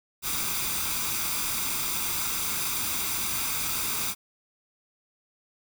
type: noise with comb filter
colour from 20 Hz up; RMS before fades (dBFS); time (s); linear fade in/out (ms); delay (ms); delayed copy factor
white; -29; 0.22-4.15; 50; 0.83; +0.6
effects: none